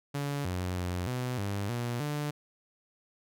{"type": "tone with pitch steps", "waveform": "sawtooth", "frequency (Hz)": [142.6, 90.8, 89.5, 125.4, 100.3, 120.1, 147.7], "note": ["C#3", "F#2", "F2", "B2", "G2", "B2", "D3"], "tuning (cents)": [49, -32, 43, 27, 40, -48, 10], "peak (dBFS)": -27, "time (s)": [0.14, 2.31], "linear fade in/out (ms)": 10, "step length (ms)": 310, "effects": []}